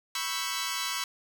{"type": "chord", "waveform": "10% pulse", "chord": "C# half-diminished seventh", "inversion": "third", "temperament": "equal", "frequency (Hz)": [987.8, 1108.7, 1318.5, 1568], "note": ["B5", "C#6", "E6", "G6"], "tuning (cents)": [0, 0, 0, 0], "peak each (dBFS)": [-27, -26, -28, -29], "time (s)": [0.15, 1.04], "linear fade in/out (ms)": 2, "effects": []}